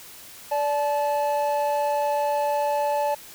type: tone pair together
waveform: triangle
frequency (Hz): 582 / 866.1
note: D5 / A5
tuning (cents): -16 / -28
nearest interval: perfect fifth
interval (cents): 688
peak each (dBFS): -22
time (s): 0.51-3.15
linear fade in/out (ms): 10
effects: white hiss -44 dBFS RMS until 3.34 s